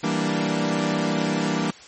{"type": "chord", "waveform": "sawtooth", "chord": "E half-diminished seventh", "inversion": "none", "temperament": "equal", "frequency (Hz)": [164.81, 196, 233.1, 293.7], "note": ["E3", "G3", "Bb3", "D4"], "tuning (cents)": [0, 0, 0, 0], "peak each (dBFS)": -23, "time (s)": [0.03, 1.71], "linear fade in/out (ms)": 10, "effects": ["white hiss -45 dBFS RMS until 1.87 s", "MP3 32 kbps"]}